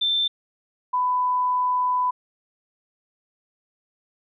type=tone pair in turn; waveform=sine; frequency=3557 / 998.1 Hz; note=A7 / B5; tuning=+18 / +18 cents; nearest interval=octave + minor seventh; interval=2200 cents; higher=first; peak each=-19 dBFS; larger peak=neither; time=0.01-0.28 / 0.93-2.11 s; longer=second; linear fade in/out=10 ms; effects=none